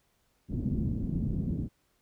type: low-pass noise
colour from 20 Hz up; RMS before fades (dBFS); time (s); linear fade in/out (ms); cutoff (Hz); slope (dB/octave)
white; -31; 0.48-1.69; 50; 240; 24
effects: pink hiss -72 dBFS RMS until 2.01 s